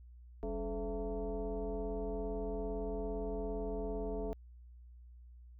sine tone with frequency modulation, 194.6 Hz, G3, 12 cents flat, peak -35 dBFS, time 0.43-4.33 s, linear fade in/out 0 ms, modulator 237 Hz, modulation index 1.9, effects added 60 Hz sine -52 dBFS peak until 5.59 s

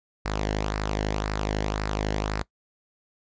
sawtooth tone with flanger, 52 Hz, G#1, 3 cents sharp, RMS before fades -28 dBFS, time 0.25-2.43 s, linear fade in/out 10 ms, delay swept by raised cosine 0.3 to 0.84 ms, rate 1.9 Hz, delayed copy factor -0.55, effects noise-tail reverb RT60 0.1 s tail -22 dB re dry + resampled to 16000 Hz

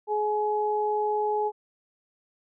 sine tone pair together, 422.2 / 844.4 Hz, G#4 / G#5, +29 / +29 cents, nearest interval octave, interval 1200 cents, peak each -26 dBFS, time 0.07-1.52 s, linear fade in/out 50 ms, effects none

